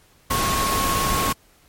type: tone in noise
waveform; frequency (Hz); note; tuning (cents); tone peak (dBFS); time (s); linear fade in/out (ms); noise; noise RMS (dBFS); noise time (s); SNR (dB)
sine; 1092; C#6; -26; -22; 0.3-1.33; 10; pink; -23; 0.3-1.33; -2
effects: pink hiss -56 dBFS RMS until 1.68 s + MP3 64 kbps